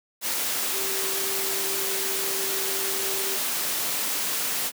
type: tone in noise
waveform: sine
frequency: 388 Hz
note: G4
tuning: 18 cents flat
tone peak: -34 dBFS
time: 0.71-3.39 s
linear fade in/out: 50 ms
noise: white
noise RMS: -27 dBFS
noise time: 0.21-4.72 s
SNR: -10 dB
effects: high-pass 200 Hz 12 dB/octave